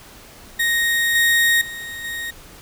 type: tone with level steps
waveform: 35% pulse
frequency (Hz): 1864.7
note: A#6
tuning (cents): 0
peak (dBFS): -15 / -12 / -28 / -24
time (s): 0.59-2.31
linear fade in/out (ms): 10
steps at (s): 1.15 / 1.61 / 2.04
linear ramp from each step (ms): 5
effects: pink hiss -43 dBFS RMS until 2.61 s